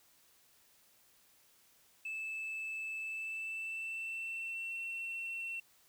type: tone with pitch glide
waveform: sine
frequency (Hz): 2625 to 2707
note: E7 to E7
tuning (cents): -8 to +45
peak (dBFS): -36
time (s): 2.05-5.6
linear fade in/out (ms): 5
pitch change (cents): +53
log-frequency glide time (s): 2.97-4.78
effects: tanh soft clip ceiling -36 dBFS + white hiss -67 dBFS RMS until 5.88 s